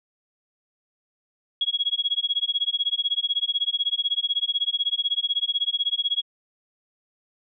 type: tone with tremolo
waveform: sine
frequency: 3322 Hz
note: G#7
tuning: in tune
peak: -18 dBFS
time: 1.61-6.22 s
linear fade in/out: 2 ms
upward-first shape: sine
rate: 16 Hz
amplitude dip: 100%
effects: none